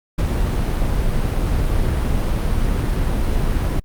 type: noise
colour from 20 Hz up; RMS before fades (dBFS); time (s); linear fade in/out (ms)
brown; -18; 0.18-3.8; 10
effects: Opus 48 kbps